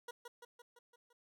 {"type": "tone with echo", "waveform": "20% pulse", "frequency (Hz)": 480, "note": "B4", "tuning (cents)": -49, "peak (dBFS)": -39, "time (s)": [0.08, 0.11], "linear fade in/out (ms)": 5, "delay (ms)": 170, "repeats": 6, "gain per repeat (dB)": -4, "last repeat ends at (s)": 1.13, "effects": []}